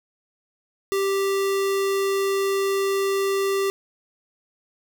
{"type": "tone", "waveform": "square", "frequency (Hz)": 392, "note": "G4", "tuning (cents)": 0, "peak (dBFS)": -21, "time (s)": [0.92, 3.7], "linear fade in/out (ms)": 0, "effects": []}